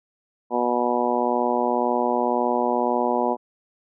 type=harmonic tone; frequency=121.9 Hz; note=B2; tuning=22 cents flat; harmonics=2 / 3 / 4 / 5 / 6 / 7 / 8; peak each=-27 / -27 / -27 / -27 / -27 / -27 / -27 dBFS; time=0.5-3.37 s; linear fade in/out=50 ms; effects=none